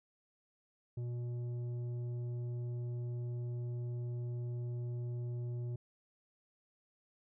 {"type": "tone with tanh clipping", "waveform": "sine", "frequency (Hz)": 120.8, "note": "B2", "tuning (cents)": -38, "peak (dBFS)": -38, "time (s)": [0.97, 5.76], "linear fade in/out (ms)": 5, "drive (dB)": 8, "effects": []}